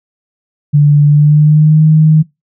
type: tone with pitch glide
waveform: sine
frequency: 146.4 to 156 Hz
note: D3 to D#3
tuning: -5 to +5 cents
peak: -3 dBFS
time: 0.73-2.23 s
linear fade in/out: 20 ms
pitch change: +110 cents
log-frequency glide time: 1.06-1.84 s
effects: noise-tail reverb RT60 0.2 s tail -22 dB re dry